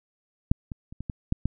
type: clicks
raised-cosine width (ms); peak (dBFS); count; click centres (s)
5; -6 / -22 / -29 / -22 / -18 / -11 / -12; 7; 0.515 / 0.718 / 0.925 / 1.006 / 1.098 / 1.324 / 1.456
effects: none